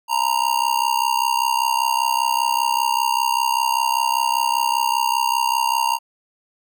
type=tone with amplitude modulation; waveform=square; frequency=932.3 Hz; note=A#5; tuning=in tune; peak=-14 dBFS; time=0.08-5.99 s; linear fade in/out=50 ms; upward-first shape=sine; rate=65.1 Hz; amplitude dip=90%; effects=none